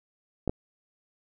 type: clicks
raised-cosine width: 2 ms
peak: -14 dBFS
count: 2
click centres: 0.477 / 0.495 s
effects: none